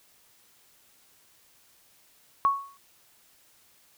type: tone with exponential decay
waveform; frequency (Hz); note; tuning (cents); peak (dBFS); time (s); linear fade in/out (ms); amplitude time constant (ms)
sine; 1108.7; C#6; 0; -16; 2.45-2.77; 0; 68
effects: white hiss -61 dBFS RMS until 3.97 s